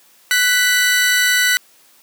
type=tone pair together; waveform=sawtooth; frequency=1491.8 / 1972 Hz; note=F#6 / B6; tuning=+14 / -3 cents; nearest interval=perfect fourth; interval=483 cents; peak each=-12 dBFS; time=0.31-1.57 s; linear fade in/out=0 ms; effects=white hiss -51 dBFS RMS until 2.02 s + high-pass 200 Hz 12 dB/octave